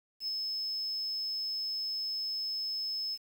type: tone with ADSR envelope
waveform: sine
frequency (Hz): 5200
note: E8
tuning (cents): -24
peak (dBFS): -28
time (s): 0.2-3.18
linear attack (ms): 82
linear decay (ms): 4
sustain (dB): -3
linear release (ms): 47
effects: tanh soft clip ceiling -30 dBFS + 9-bit